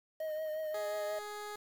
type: tone with vibrato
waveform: triangle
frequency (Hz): 622.3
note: D#5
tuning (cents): 0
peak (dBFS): -33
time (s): 0.2-1.19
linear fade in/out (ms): 5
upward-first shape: triangle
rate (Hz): 5.6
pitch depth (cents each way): 34
type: tone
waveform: 15% pulse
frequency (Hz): 417.4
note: G#4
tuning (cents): +9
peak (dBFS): -35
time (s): 0.74-1.56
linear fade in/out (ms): 5
effects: 9-bit